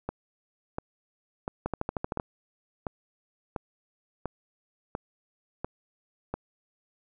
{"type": "two click trains", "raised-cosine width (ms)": 1, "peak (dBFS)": [-17, -15], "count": [10, 8], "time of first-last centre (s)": [[0.09, 6.34], [1.66, 2.198]], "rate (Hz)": [1.44, 13], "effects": []}